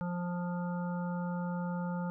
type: harmonic tone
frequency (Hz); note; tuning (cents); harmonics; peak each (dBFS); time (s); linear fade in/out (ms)
176.2; F3; +16; 1 / 3 / 5 / 7 / 8; -33 / -43 / -43 / -49 / -49; 0.01-2.1; 0
effects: none